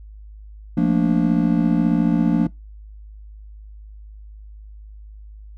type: chord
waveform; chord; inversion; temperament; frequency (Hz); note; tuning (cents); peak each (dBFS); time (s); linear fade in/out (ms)
triangle; Bb major seventh; second; just; 174.81 / 218.5 / 233.1 / 291.4; F3 / A3 / Bb3 / D4; +2 / -12 / 0 / -13; -17 / -22 / -18 / -18; 0.77-2.47; 5
effects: noise-tail reverb RT60 0.2 s tail -22 dB re dry + added 52 Hz sine -37 dBFS peak until 5.57 s